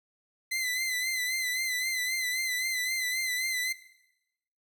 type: tone with vibrato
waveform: sawtooth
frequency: 2036 Hz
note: C7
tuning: 48 cents flat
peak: -25 dBFS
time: 0.51-3.73 s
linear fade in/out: 10 ms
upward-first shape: sine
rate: 3.8 Hz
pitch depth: 51 cents each way
effects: noise-tail reverb RT60 0.9 s tail -17 dB re dry